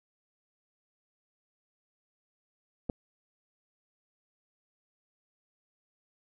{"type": "clicks", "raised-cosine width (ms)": 2, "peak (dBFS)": [-28, -17], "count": 2, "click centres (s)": [2.894, 2.898], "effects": []}